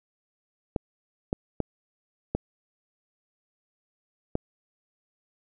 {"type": "clicks", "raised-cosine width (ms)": 2, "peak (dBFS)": -12, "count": 5, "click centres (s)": [0.762, 1.329, 1.603, 2.35, 4.354], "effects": []}